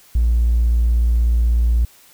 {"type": "tone", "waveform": "triangle", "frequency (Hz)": 58.2, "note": "A#1", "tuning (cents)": -2, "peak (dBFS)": -9, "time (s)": [0.15, 1.85], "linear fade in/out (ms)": 5, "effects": ["tanh soft clip ceiling -9 dBFS", "white hiss -49 dBFS RMS until 2.13 s"]}